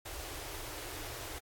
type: band-stop noise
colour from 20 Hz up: pink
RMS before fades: -43 dBFS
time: 0.05-1.39 s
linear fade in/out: 10 ms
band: 130 to 280 Hz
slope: 96 dB/octave
effects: AAC 64 kbps